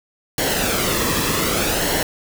pink noise with flanger, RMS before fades -20 dBFS, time 0.38-2.03 s, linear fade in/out 2 ms, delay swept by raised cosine 0.81 to 1.38 ms, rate 0.64 Hz, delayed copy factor -0.55, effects none

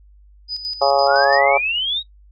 sine tone with tremolo, 4978 Hz, D#8, in tune, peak -21 dBFS, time 0.48-1.4 s, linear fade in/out 50 ms, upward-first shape square, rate 5.9 Hz, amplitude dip 60%
harmonic tone, 139 Hz, C#3, 5 cents sharp, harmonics 3 / 4 / 5 / 6 / 7 / 8 / 9, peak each -25 / -16 / -19 / -18 / -30 / -25 / -28 dBFS, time 0.81-1.58 s, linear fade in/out 10 ms
sine exponential sweep, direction up, 1339 to 3854 Hz, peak -18 dBFS, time 1.06-2.03 s, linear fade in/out 50 ms
effects noise-tail reverb RT60 0.1 s tail -17 dB re dry + added 50 Hz sine -45 dBFS peak until 2.31 s

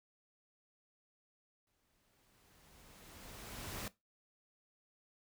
pink noise with exponential growth, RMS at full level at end -42 dBFS, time 1.67-3.88 s, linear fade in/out 2 ms, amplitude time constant 480 ms, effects noise-tail reverb RT60 0.2 s tail -18 dB re dry

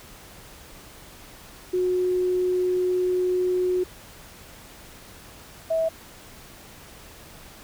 sine tone pair in turn, 364.3 / 649.1 Hz, F#4 / E5, -27 / -27 cents, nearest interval minor seventh, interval 1000 cents, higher second, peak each -20 dBFS, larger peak neither, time 1.73-3.84 / 5.7-5.89 s, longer first, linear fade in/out 10 ms, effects pink hiss -46 dBFS RMS until 7.63 s

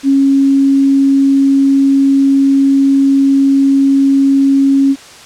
sine tone with quantisation, 274.1 Hz, C#4, 19 cents flat, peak -6 dBFS, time 0.03-4.96 s, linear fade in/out 50 ms, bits 6, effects white hiss -35 dBFS RMS until 5.25 s + low-pass 7000 Hz 12 dB/octave

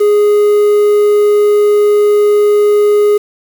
triangle tone with quantisation, 415.3 Hz, G#4, in tune, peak -4 dBFS, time 0-3.18 s, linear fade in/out 10 ms, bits 5, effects none

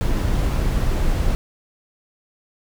brown noise, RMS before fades -19 dBFS, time 0.01-1.35 s, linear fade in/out 0 ms, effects none

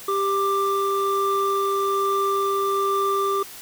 triangle tone pair together, 394.4 / 1182 Hz, G4 / D6, +11 / +11 cents, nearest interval octave + perfect fifth, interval 1900 cents, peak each -21 / -20 dBFS, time 0.08-3.43 s, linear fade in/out 5 ms, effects white hiss -40 dBFS RMS until 3.61 s

